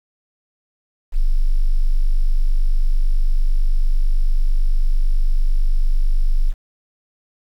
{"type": "tone", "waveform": "sine", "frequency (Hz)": 24.5, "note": "G0", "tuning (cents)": 0, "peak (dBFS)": -11, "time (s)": [1.12, 6.54], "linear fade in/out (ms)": 50, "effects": ["8-bit"]}